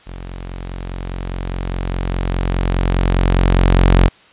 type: tone with level ramp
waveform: sawtooth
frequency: 44.89 Hz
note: F1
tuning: 48 cents sharp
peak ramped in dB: -25 to -3 dBFS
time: 0.06-4.09 s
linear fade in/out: 20 ms
effects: white hiss -47 dBFS RMS until 4.32 s + resampled to 8000 Hz

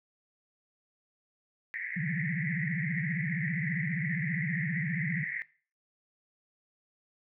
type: band-pass noise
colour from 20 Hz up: white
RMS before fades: -37 dBFS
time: 1.74-5.42 s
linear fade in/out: 0 ms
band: 1800 to 2100 Hz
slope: 96 dB/octave
type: tone with vibrato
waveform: sine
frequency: 160 Hz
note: D#3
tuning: 49 cents sharp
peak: -30 dBFS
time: 1.96-5.24 s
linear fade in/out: 10 ms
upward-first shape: sine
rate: 15 Hz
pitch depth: 240 cents each way
effects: noise-tail reverb RT60 0.4 s tail -19 dB re dry

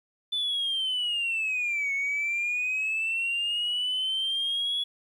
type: linear two-way sweep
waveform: sine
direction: down then up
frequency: 3520 to 2200 to 3385 Hz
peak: -24 dBFS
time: 0.32-4.84 s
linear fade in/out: 10 ms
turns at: 1.93 s
effects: tanh soft clip ceiling -23 dBFS + 10-bit

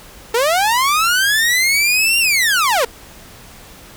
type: linear two-way sweep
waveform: sawtooth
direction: up then down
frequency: 440 to 2800 to 440 Hz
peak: -9 dBFS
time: 0.34-2.85 s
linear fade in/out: 5 ms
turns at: 2.19 s
effects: pink hiss -40 dBFS RMS until 3.96 s

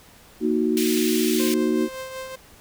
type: chord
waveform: sine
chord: D# minor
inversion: second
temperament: equal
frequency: 233.1 / 311.1 / 370 Hz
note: A#3 / D#4 / F#4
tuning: 0 / 0 / 0 cents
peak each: -23 / -23 / -23 dBFS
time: 0.4-1.89 s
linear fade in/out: 50 ms
type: high-pass noise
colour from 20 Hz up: pink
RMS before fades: -29 dBFS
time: 0.77-1.54 s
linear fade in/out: 0 ms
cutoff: 2200 Hz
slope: 24 dB/octave
type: tone with tremolo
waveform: sawtooth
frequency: 523.3 Hz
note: C5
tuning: in tune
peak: -26 dBFS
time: 1.39-2.36 s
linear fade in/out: 10 ms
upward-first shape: triangle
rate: 5.3 Hz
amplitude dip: 50%
effects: pink hiss -50 dBFS RMS until 2.6 s

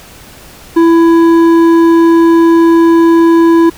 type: tone with hard clipping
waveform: sine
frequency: 332.7 Hz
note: E4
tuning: 16 cents sharp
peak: -5 dBFS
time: 0.76-3.7 s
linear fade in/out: 10 ms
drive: 8 dB
effects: pink hiss -35 dBFS RMS until 3.77 s

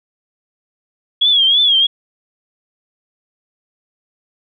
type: tone with vibrato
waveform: sine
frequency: 3322 Hz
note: G#7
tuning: in tune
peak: -9 dBFS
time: 1.21-1.87 s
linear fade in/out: 10 ms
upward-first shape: triangle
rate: 3.1 Hz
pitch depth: 120 cents each way
effects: none

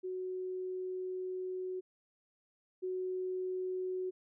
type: tone pair in turn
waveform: sine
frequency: 370 / 370 Hz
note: F#4 / F#4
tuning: 0 / 0 cents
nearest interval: unison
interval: 0 cents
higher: neither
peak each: -36 / -34 dBFS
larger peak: second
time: 0.03-1.81 / 2.82-4.11 s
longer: first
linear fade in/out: 20 ms
effects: none

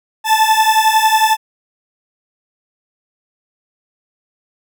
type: beating tone pair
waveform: 40% pulse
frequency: 871 / 882 Hz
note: A5 / A5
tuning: -18 / +4 cents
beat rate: 11 Hz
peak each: -12 dBFS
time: 0.24-1.37 s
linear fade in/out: 50 ms
effects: none

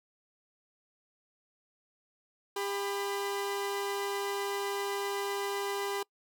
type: tone pair together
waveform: sawtooth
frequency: 400 / 996.1 Hz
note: G4 / B5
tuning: +35 / +15 cents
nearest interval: octave + major third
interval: 1580 cents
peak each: -29 / -35 dBFS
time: 2.56-6.03 s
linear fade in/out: 5 ms
effects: noise-tail reverb RT60 0.1 s tail -25 dB re dry

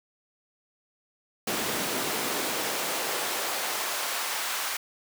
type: noise with high-pass filter sweep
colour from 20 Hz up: pink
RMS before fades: -30 dBFS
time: 1.47-4.77 s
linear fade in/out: 5 ms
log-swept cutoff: 220 to 1100 Hz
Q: 0.9
effects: none

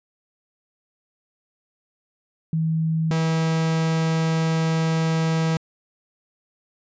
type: tone pair in turn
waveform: sine / 45% pulse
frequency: 160.7 / 161.63 Hz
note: E3 / E3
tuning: -44 / -34 cents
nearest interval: unison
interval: 10 cents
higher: second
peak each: -19 dBFS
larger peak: neither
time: 2.53-3.11 / 3.11-5.57 s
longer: second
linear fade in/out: 2 ms
effects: resampled to 16000 Hz

